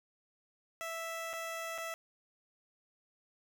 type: tone with dropouts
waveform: 15% pulse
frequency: 659 Hz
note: E5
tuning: 1 cent flat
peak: -32 dBFS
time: 0.81-1.94 s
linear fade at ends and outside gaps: 0 ms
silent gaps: 1.332-1.336 / 1.779-1.783 s
effects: none